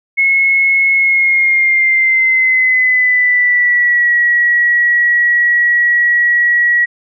sine tone with pitch glide, 2179 to 1919 Hz, C#7 to A#6, -30 to +50 cents, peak -8 dBFS, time 0.17-6.86 s, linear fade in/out 20 ms, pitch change -220 cents, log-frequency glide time 0.94-4.13 s, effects none

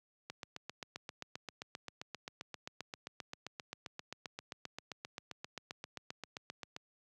click train, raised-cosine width 0.2 ms, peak -25 dBFS, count 50, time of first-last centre 0.3-6.764 s, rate 7.58 Hz, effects high-pass 100 Hz 12 dB/octave

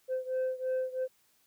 sine beating tone pair, 515 / 518 Hz, C5 / C5, -28 / -17 cents, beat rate 3 Hz, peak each -30 / -32 dBFS, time 0.08-1.08 s, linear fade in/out 50 ms, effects tanh soft clip ceiling -27 dBFS + white hiss -69 dBFS RMS until 1.46 s

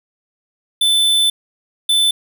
square tone pair in turn, 3520 / 3520 Hz, A7 / A7, 0 / 0 cents, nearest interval unison, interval 0 cents, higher neither, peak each -12 dBFS, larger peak neither, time 0.81-1.3 / 1.89-2.11 s, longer first, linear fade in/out 5 ms, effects none

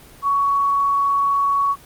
sine tone, 1119 Hz, C#6, 16 cents sharp, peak -15 dBFS, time 0.22-1.76 s, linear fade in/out 50 ms, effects pink hiss -45 dBFS RMS until 1.85 s + Opus 32 kbps

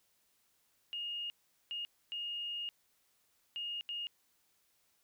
sine tone bursts at uneven times, 2850 Hz, F7, 34 cents sharp, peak -37 dBFS, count 5, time 0.93-1.3 / 1.71-1.85 / 2.12-2.69 / 3.56-3.81 / 3.89-4.07 s, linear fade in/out 0 ms, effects white hiss -74 dBFS RMS until 5.03 s

